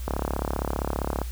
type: click train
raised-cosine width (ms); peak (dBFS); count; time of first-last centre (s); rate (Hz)
1; -12; 41; 0.08-1.216; 35.2
effects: added 60 Hz sine -30 dBFS peak until 1.31 s + white hiss -46 dBFS RMS until 1.31 s